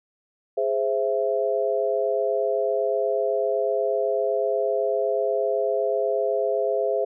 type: chord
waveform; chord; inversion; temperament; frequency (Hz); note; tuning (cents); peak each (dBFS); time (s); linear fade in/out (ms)
sine; Ab augmented; none; equal with one note detuned; 415.3 / 523.3 / 664.6; Ab4 / C5 / E5; 0 / 0 / +14; -25; 0.57-7.05; 10
effects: none